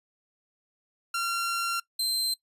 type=tone pair in turn; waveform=sawtooth; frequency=1374 / 4117 Hz; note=F6 / C8; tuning=-29 / -29 cents; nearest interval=octave + perfect fifth; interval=1900 cents; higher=second; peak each=-23 dBFS; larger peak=neither; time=1.14-1.8 / 1.99-2.34 s; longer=first; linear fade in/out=5 ms; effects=noise-tail reverb RT60 0.1 s tail -21 dB re dry + resampled to 32000 Hz